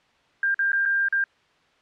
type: tone with dropouts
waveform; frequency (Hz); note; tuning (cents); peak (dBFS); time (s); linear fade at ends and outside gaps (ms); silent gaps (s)
sine; 1595; G6; +30; -19; 0.43-1.24; 2; 0.544-0.591 / 0.719-0.73 / 0.854-0.858 / 1.085-1.125
effects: white hiss -61 dBFS RMS until 1.81 s + low-pass 3000 Hz 12 dB/octave